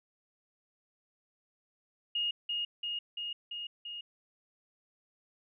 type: tone with echo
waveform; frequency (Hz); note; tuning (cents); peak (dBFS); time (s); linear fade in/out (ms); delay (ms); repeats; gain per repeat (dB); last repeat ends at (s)
sine; 2857; F7; +39; -29; 2.15-2.31; 5; 340; 5; -2; 4.01
effects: none